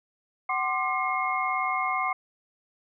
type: tone cluster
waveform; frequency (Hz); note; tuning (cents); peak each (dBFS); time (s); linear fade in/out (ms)
sine; 753 / 1052 / 1190 / 2150; F#5 / C6 / D6 / C7; +30 / +9 / +22 / +47; -30; 0.49-2.13; 5
effects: none